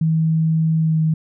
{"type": "tone with pitch glide", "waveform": "sine", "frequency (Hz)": [160.4, 158.28], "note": ["E3", "D#3"], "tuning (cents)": [-47, 30], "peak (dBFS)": -14, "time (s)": [0.01, 1.14], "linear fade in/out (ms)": 5, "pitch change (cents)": -23, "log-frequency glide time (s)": [0.78, 1], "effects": []}